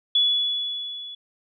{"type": "tone with level ramp", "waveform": "sine", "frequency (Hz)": 3411, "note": "G#7", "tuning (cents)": 46, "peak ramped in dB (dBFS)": [-15, -35], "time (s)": [0.15, 1.15], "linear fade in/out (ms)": 5, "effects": []}